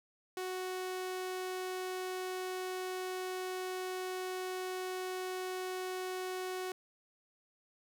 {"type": "tone", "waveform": "sawtooth", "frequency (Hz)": 370, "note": "F#4", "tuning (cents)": 0, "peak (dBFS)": -33, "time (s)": [0.37, 6.72], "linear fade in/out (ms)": 2, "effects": []}